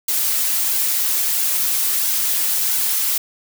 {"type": "noise with flanger", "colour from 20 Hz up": "blue", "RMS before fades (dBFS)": -19, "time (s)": [0.08, 3.18], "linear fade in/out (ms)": 5, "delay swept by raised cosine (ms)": [1.6, 6.7], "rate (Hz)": 1.5, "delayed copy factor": -0.55, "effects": []}